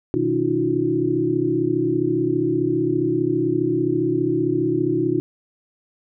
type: tone cluster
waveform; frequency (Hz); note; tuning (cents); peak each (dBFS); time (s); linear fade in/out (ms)
sine; 126 / 158.5 / 295 / 326.9 / 362; B2 / D#3 / D4 / E4 / F#4; +35 / +32 / +8 / -14 / -38; -28 / -30 / -24 / -22 / -22; 0.14-5.2; 0
effects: none